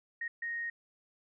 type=tone bursts at uneven times; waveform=sine; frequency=1864.7 Hz; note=A#6; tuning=in tune; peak=-34 dBFS; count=2; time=0.21-0.28 / 0.42-0.7 s; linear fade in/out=5 ms; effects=none